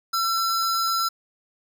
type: tone pair together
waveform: square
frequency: 1346 / 5048 Hz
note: E6 / D#8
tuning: +36 / +24 cents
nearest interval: octave + major seventh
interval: 2288 cents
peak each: -23 / -28 dBFS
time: 0.13-1.09 s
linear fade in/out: 10 ms
effects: none